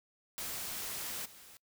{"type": "noise with level steps", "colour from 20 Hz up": "white", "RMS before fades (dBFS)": [-40, -55], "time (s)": [0.38, 1.57], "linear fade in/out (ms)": 0, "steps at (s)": 1.25, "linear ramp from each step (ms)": 10, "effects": ["noise-tail reverb RT60 0.1 s tail -26 dB re dry"]}